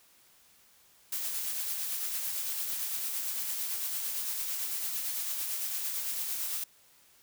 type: noise with tremolo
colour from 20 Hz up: blue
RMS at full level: -33 dBFS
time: 1.12-6.64 s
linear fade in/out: 5 ms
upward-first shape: sine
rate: 8.9 Hz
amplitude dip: 30%
effects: white hiss -62 dBFS RMS until 7.22 s